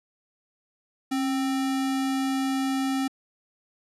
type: tone with sample-and-hold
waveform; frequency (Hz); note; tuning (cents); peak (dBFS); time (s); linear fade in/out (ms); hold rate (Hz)
sine; 269.5; C#4; -49; -23; 1.11-3.08; 10; 1050
effects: low-pass 11000 Hz 12 dB/octave